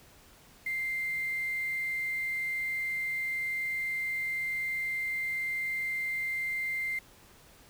sine tone with quantisation, 2093 Hz, C7, in tune, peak -30 dBFS, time 0.66-6.99 s, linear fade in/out 5 ms, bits 8, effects pink hiss -57 dBFS RMS until 7.69 s

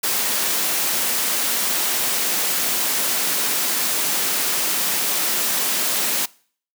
white high-pass noise, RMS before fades -21 dBFS, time 0.03-6.26 s, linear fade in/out 10 ms, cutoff 170 Hz, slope 24 dB/octave, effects noise-tail reverb RT60 0.5 s tail -23 dB re dry

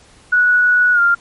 sine tone with pitch glide, 1469 to 1395.4 Hz, F#6 to F6, -13 to -2 cents, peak -9 dBFS, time 0.32-1.15 s, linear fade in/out 10 ms, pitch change -89 cents, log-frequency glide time 0.93-1 s, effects pink hiss -47 dBFS RMS until 1.2 s + MP3 48 kbps

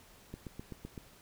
click train, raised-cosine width 3 ms, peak -29 dBFS, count 6, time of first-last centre 0.34-0.978 s, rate 7.84 Hz, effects pink hiss -59 dBFS RMS until 1.21 s

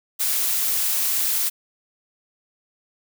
blue noise, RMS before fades -22 dBFS, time 0.19-1.5 s, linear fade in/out 20 ms, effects none

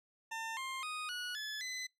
20% pulse tone with pitch steps, 900 / 1058 / 1243.7 / 1462.1 / 1718.7 / 2020 Hz, A5 / C6 / D#6 / F#6 / A6 / B6, +39 / +19 / -1 / -21 / -41 / +39 cents, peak -34 dBFS, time 0.31-1.87 s, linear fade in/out 10 ms, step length 260 ms, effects noise-tail reverb RT60 0.2 s tail -26 dB re dry + low-pass 10000 Hz 12 dB/octave

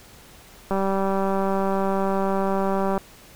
click train, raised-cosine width 1 ms, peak -11 dBFS, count 441, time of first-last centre 0.71-2.978 s, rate 194 Hz, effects pink hiss -48 dBFS RMS until 3.35 s

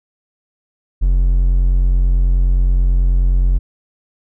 triangle tone, 44.69 Hz, F1, 41 cents sharp, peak -8 dBFS, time 1.01-3.59 s, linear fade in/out 20 ms, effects none

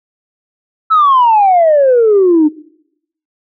sine exponential sweep, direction down, 1328 to 294.4 Hz, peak -4 dBFS, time 0.9-2.49 s, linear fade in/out 20 ms, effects noise-tail reverb RT60 0.8 s tail -22 dB re dry + tanh soft clip ceiling -2 dBFS

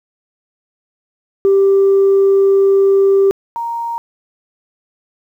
sine tone pair in turn, 392 / 932.3 Hz, G4 / A#5, 0 / 0 cents, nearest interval octave + minor third, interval 1500 cents, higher second, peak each -6 / -18 dBFS, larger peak first, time 1.45-3.31 / 3.56-3.98 s, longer first, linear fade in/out 0 ms, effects tanh soft clip ceiling -5 dBFS + 8-bit

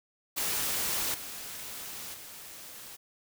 white noise with level steps, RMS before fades -31 / -41 / -46 dBFS, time 0.36-2.97 s, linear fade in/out 20 ms, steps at 1.14 / 2.14 s, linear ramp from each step 5 ms, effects none

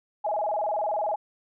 sine tone with vibrato, 730 Hz, F#5, 24 cents flat, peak -24 dBFS, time 0.24-1.16 s, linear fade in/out 10 ms, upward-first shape square, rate 20 Hz, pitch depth 230 cents each way, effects none

